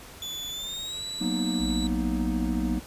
35% pulse tone with pitch glide, 3463 to 3932 Hz, A7 to B7, -28 to -8 cents, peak -31 dBFS, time 0.22-1.87 s, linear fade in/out 2 ms, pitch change +220 cents, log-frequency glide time 0.5-1.02 s
triangle chord, B major seventh, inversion second, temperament equal, 185 / 233.1 / 246.9 / 311.1 Hz, F#3 / A#3 / B3 / D#4, 0 / 0 / 0 / 0 cents, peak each -29 dBFS, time 1.2-2.8 s, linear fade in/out 20 ms
sine tone, 58.27 Hz, A#1, in tune, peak -30 dBFS, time 1.58-2.82 s, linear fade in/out 50 ms
effects pink hiss -46 dBFS RMS until 2.86 s + resampled to 32000 Hz

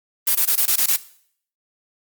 blue noise bursts, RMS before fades -17 dBFS, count 7, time 0.27-0.963 s, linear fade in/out 5 ms, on 81 ms, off 21 ms, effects noise-tail reverb RT60 0.6 s tail -18 dB re dry + Opus 32 kbps

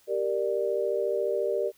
sine chord, G minor, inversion none, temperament equal with one note detuned, 392 / 466.2 / 592.1 Hz, G4 / Bb4 / D5, 0 / 0 / +14 cents, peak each -29 dBFS, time 0.07-1.72 s, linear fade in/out 50 ms, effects white hiss -62 dBFS RMS until 1.77 s

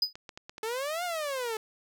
triangle tone with exponential decay, 4978 Hz, D#8, in tune, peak -19 dBFS, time 0.02-0.13 s, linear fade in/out 5 ms, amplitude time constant 23 ms
clicks, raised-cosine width 0.2 ms, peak -25 dBFS, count 5, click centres 0.155 / 0.292 / 0.375 / 0.495 / 0.581 s
sawtooth exponential two-way sweep, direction up then down, 428.3 to 727 to 428.3 Hz, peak -27 dBFS, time 0.63-1.57 s, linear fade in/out 2 ms, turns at 1.04 s
effects none

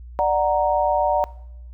sine chord, D augmented, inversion none, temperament equal with one note detuned, 593.1 / 740 / 932.3 Hz, D5 / F#5 / A#5, +17 / 0 / 0 cents, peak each -21 dBFS, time 0.19-1.24 s, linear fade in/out 0 ms, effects noise-tail reverb RT60 0.8 s tail -21 dB re dry + added 60 Hz sine -36 dBFS peak until 1.73 s

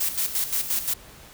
blue noise with tremolo, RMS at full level -24 dBFS, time 0-0.94 s, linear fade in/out 10 ms, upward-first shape square, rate 5.7 Hz, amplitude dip 65%, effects pink hiss -47 dBFS RMS until 1.33 s

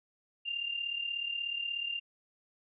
sine tone with amplitude modulation, 2794 Hz, F7, in tune, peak -30 dBFS, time 0.45-2 s, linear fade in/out 20 ms, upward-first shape sine, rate 36.6 Hz, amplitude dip 65%, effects none

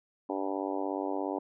harmonic tone, 97.1 Hz, G2, 16 cents flat, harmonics 3 / 4 / 5 / 6 / 7 / 8 / 9 / 10, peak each -35 / -37 / -40 / -39 / -41 / -40 / -41 / -44 dBFS, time 0.29-1.39 s, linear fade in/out 5 ms, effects none

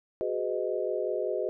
sine chord, G# minor seventh, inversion third, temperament equal with one note detuned, 370 / 415.3 / 504.8 / 622.3 Hz, F#4 / G#4 / B4 / D#5, 0 / 0 / +38 / 0 cents, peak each -33 dBFS, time 0.21-1.49 s, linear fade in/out 0 ms, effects none

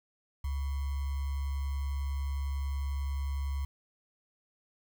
sine tone with sample-and-hold, 69.5 Hz, C#2, 5 cents sharp, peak -30 dBFS, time 0.44-3.65 s, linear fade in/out 5 ms, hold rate 1050 Hz, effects none

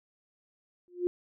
sine tone with exponential growth, 355.2 Hz, F4, 29 cents sharp, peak -21 dBFS, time 0.88-1.07 s, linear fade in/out 0 ms, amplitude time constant 40 ms, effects none

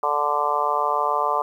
harmonic tone, 146.83 Hz, D3, in tune, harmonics 3 / 4 / 5 / 6 / 7 / 8, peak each -30 / -28 / -27 / -26 / -24 / -25 dBFS, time 0.03-1.42 s, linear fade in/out 2 ms, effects 9-bit

